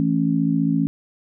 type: chord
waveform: sine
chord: A major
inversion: second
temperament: just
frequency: 165 / 220 / 275 Hz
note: E3 / A3 / C#4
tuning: +2 / 0 / -14 cents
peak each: -21 / -23 / -20 dBFS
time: 0-0.87 s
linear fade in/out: 0 ms
effects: none

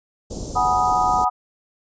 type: band-stop noise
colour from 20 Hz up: pink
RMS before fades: -30 dBFS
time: 0.3-1.25 s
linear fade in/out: 10 ms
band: 650 to 5600 Hz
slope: 24 dB/octave
type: chord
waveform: sine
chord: G# minor seventh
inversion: third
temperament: equal with one note detuned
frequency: 740 / 830.6 / 976.4 / 1244.5 Hz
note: F#5 / G#5 / B5 / D#6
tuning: 0 / 0 / -20 / 0 cents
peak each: -20 / -24 / -22 / -21 dBFS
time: 0.55-1.3 s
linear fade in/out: 20 ms
effects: resampled to 16000 Hz

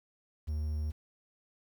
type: tone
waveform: triangle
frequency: 76.1 Hz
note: D#2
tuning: 38 cents flat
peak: -29 dBFS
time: 0.47-0.92 s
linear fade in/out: 20 ms
effects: 10-bit

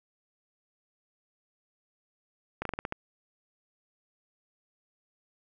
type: slowing click train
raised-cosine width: 0.5 ms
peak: -17 dBFS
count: 7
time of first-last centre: 2.62-2.924 s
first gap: 33 ms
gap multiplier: 1.17
effects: none

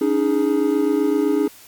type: chord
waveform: triangle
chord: C# suspended second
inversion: none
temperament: equal with one note detuned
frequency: 283.3 / 311.1 / 415.3 Hz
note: C#4 / D#4 / G#4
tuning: +38 / 0 / 0 cents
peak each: -18 dBFS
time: 0.01-1.48 s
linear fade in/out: 5 ms
effects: white hiss -45 dBFS RMS until 1.67 s + MP3 96 kbps

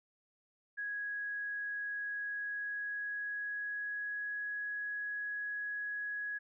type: tone with pitch glide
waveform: sine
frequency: 1661.2 to 1671.8 Hz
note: G#6 to G#6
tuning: 0 to +11 cents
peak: -36 dBFS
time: 0.77-6.39 s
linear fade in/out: 20 ms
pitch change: +11 cents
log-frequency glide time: 2.25-4.41 s
effects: none

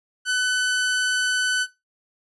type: tone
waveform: sawtooth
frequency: 1503 Hz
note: F#6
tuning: 27 cents sharp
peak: -16 dBFS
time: 0.25-1.67 s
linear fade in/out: 50 ms
effects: noise-tail reverb RT60 0.2 s tail -17 dB re dry + resampled to 24000 Hz

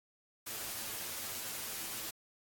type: noise with comb filter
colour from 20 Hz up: white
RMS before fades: -41 dBFS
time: 0.46-2.11 s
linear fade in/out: 10 ms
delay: 9 ms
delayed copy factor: +0.6
effects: AAC 64 kbps

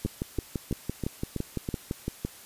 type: two click trains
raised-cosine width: 3 ms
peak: -17 / -16 dBFS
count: 6 / 14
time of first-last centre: 0.06-1.689 / 0.05-2.25 s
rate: 3.07 / 5.91 Hz
effects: white hiss -49 dBFS RMS until 2.45 s + resampled to 32000 Hz

